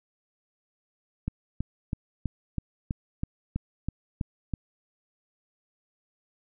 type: click train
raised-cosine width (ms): 5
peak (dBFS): -16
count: 11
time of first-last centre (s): 1.28-4.537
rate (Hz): 3.07
effects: none